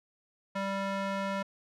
square tone with band-pass filter, 196 Hz, G3, in tune, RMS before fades -33 dBFS, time 0.55-1.43 s, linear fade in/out 10 ms, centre 1100 Hz, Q 0.71, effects none

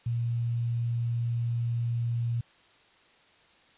sine tone with quantisation, 117.9 Hz, A#2, 20 cents sharp, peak -26 dBFS, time 0.06-2.41 s, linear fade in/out 5 ms, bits 9, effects white hiss -60 dBFS RMS until 3.77 s + resampled to 8000 Hz

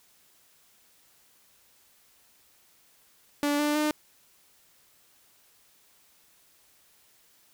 sawtooth tone with pitch steps, 290 / 296.1 / 302.3 Hz, D4 / D4 / D#4, -22 / +14 / -50 cents, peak -20 dBFS, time 3.43-3.91 s, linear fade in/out 0 ms, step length 160 ms, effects white hiss -62 dBFS RMS until 7.53 s

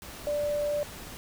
sine tone in noise, 587.3 Hz, D5, in tune, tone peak -26 dBFS, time 0.27-0.83 s, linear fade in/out 0 ms, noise pink, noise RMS -43 dBFS, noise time 0.02-1.17 s, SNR +14 dB, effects none

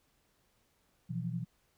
sine tone cluster, 123.1 / 167 / 178.1 Hz, B2 / E3 / F3, -5 / +23 / +34 cents, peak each -38 / -37 / -40 dBFS, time 1.09-1.45 s, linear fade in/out 20 ms, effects pink hiss -73 dBFS RMS until 1.77 s

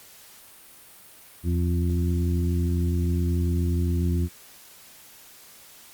harmonic tone with a mistuned harmonic, 87.31 Hz, F2, in tune, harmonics 1 / 2 / 3 / 4, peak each -22 / -28 / -32 / -34 dBFS, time 1.43-4.29 s, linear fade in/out 50 ms, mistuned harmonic 1, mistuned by -93 cents, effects white hiss -49 dBFS RMS until 5.93 s + Opus 48 kbps

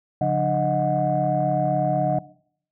sine tone cluster, 141.8 / 177.8 / 297.3 / 624 / 732 Hz, C#3 / F3 / D4 / D#5 / F#5, +40 / +31 / +21 / +5 / -19 cents, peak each -24 / -27 / -29 / -23 / -23 dBFS, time 0.21-2.19 s, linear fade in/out 5 ms, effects noise-tail reverb RT60 0.6 s tail -20 dB re dry + tanh soft clip ceiling -10 dBFS

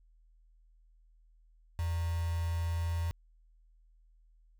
sine tone with quantisation, 84.2 Hz, E2, 37 cents sharp, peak -30 dBFS, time 1.79-3.11 s, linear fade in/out 0 ms, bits 7, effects added 40 Hz sine -60 dBFS peak until 4.59 s

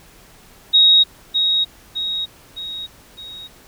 sine tone with echo, 3777 Hz, A#7, 22 cents sharp, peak -8 dBFS, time 0.73-1.04 s, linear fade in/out 20 ms, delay 610 ms, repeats 4, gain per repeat -6 dB, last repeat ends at 3.48 s, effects pink hiss -47 dBFS RMS until 3.67 s

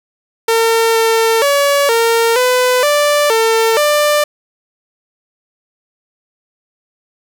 sawtooth tone with pitch steps, 454.6 / 451.6 / 567 / 459.8 / 502 / 587 / 450.4 / 593 Hz, A#4 / A4 / C#5 / A#4 / B4 / D5 / A4 / D5, -43 / +45 / +39 / -24 / +28 / -1 / +40 / +17 cents, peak -6 dBFS, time 0.48-4.24 s, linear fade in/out 5 ms, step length 470 ms, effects none

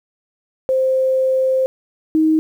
sine tone pair in turn, 523.3 / 314.8 Hz, C5 / D#4, 0 / +20 cents, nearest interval major sixth, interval 880 cents, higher first, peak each -13 / -11 dBFS, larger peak second, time 0.69-1.66 / 2.15-2.39 s, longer first, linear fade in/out 0 ms, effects 8-bit

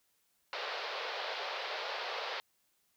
pink band-pass noise, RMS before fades -39 dBFS, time 0.53-2.4 s, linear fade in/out 0 ms, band 450 to 4800 Hz, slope 48 dB/octave, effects white hiss -75 dBFS RMS until 2.96 s

